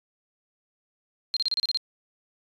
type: tone bursts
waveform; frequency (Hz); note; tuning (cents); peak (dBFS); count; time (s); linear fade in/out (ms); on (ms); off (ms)
sine; 4186; C8; 0; -22; 8; 1.34-1.772; 0; 26; 32
effects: resampled to 24000 Hz